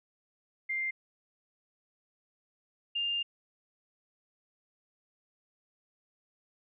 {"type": "tone pair in turn", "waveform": "sine", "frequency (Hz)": [2101, 2804], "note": ["C7", "F7"], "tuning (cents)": [7, 6], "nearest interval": "perfect fourth", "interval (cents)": 499, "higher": "second", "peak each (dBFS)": [-30, -29], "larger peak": "second", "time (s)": [[0.69, 0.91], [2.95, 3.23]], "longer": "second", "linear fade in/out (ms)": 10, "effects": []}